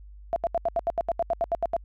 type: tone bursts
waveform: sine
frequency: 677 Hz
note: E5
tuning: 46 cents sharp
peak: -21 dBFS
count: 14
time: 0.33-1.765 s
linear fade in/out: 0 ms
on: 31 ms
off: 77 ms
effects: added 50 Hz sine -43 dBFS peak until 1.84 s